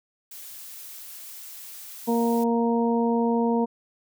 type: noise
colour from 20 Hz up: blue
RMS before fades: -41 dBFS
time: 0.31-2.44 s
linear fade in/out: 5 ms
type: harmonic tone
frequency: 233.1 Hz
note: A#3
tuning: in tune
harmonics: 1 / 2 / 3 / 4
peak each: -22 / -25 / -32 / -29 dBFS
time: 2.07-3.66 s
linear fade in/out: 20 ms
effects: none